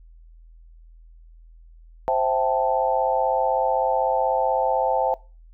sine chord, A minor seventh, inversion first, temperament equal, 523.3 / 659.3 / 784 / 880 Hz, C5 / E5 / G5 / A5, 0 / 0 / 0 / 0 cents, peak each -24 dBFS, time 2.08-5.14 s, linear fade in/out 0 ms, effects noise-tail reverb RT60 0.3 s tail -21 dB re dry + added 41 Hz sine -45 dBFS peak until 5.53 s

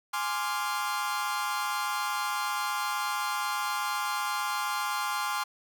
40% pulse chord, D half-diminished seventh, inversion second, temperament equal, 830.6 / 1046.5 / 1174.7 / 1396.9 Hz, Ab5 / C6 / D6 / F6, 0 / 0 / 0 / 0 cents, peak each -34 / -32 / -35 / -34 dBFS, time 0.13-5.44 s, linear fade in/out 10 ms, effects none

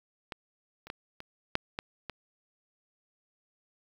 clicks, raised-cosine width 0.3 ms, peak -21 / -30 / -20 / -27 / -10 / -17 / -21 dBFS, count 7, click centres 0.322 / 0.87 / 0.901 / 1.204 / 1.554 / 1.789 / 2.097 s, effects 8-bit

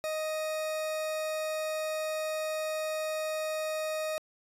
40% pulse tone, 624 Hz, D#5, 5 cents sharp, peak -30 dBFS, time 0.04-4.18 s, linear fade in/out 0 ms, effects resampled to 32000 Hz

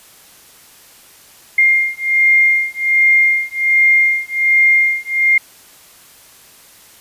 sine beating tone pair, 2116 / 2117.3 Hz, C7 / C7, +19 / +20 cents, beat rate 1.3 Hz, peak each -13 dBFS, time 1.58-5.38 s, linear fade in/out 5 ms, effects white hiss -44 dBFS RMS until 7 s + resampled to 32000 Hz

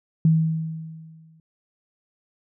sine tone with exponential decay, 160.5 Hz, E3, 46 cents flat, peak -12 dBFS, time 0.25-1.4 s, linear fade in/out 2 ms, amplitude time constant 250 ms, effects none

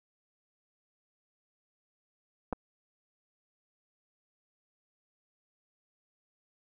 clicks, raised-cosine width 1 ms, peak -18 / -23 dBFS, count 2, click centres 2.527 / 2.531 s, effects none

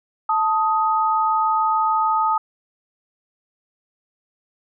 sine tone pair together, 880 / 1253.2 Hz, A5 / D#6, 0 / +12 cents, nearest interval tritone, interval 612 cents, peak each -19 dBFS, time 0.29-2.38 s, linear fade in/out 5 ms, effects none

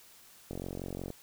click train, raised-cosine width 2 ms, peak -25 dBFS, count 28, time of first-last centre 0.51-1.103 s, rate 45.5 Hz, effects white hiss -57 dBFS RMS until 1.22 s

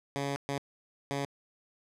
10% pulse tone bursts at uneven times, 140.2 Hz, C#3, 20 cents sharp, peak -23 dBFS, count 3, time 0.16-0.36 / 0.49-0.58 / 1.11-1.25 s, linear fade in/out 0 ms, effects low-pass 9000 Hz 12 dB/octave

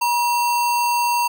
sine tone with sample-and-hold, 957 Hz, A#5, 45 cents sharp, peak -16 dBFS, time 0.01-1.28 s, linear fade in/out 10 ms, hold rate 3675 Hz, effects none

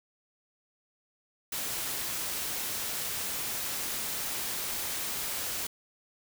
white noise, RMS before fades -34 dBFS, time 1.52-5.67 s, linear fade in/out 5 ms, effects none

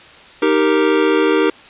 square chord, Eb major, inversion none, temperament equal, 311.1 / 392 / 466.2 Hz, Eb4 / G4 / Bb4, 0 / 0 / 0 cents, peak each -17 dBFS, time 0.42-1.5 s, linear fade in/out 5 ms, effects white hiss -41 dBFS RMS until 1.69 s + resampled to 8000 Hz

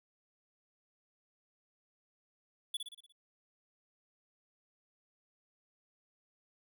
square tone with echo, 3438 Hz, A7, 41 cents flat, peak -34 dBFS, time 2.74-2.77 s, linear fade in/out 5 ms, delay 59 ms, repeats 6, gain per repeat -5 dB, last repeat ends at 3.124 s, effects none

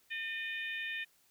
harmonic tone with a mistuned harmonic, 604 Hz, D5, 48 cents sharp, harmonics 3 / 4 / 5 / 6, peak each -39 / -40 / -47 / -48 dBFS, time 0.1-1.05 s, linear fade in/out 20 ms, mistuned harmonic 4, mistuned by +33 cents, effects white hiss -69 dBFS RMS until 1.3 s

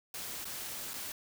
white noise with dropouts, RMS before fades -41 dBFS, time 0.14-1.12 s, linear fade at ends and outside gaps 2 ms, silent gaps 0.445-0.453 / 0.935-0.939 s, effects none

